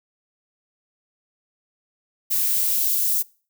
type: noise with high-pass filter sweep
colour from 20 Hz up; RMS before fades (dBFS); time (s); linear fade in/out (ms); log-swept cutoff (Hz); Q
violet; -21; 2.3-3.23; 20; 860 to 5100; 0.79
effects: noise-tail reverb RT60 0.4 s tail -24 dB re dry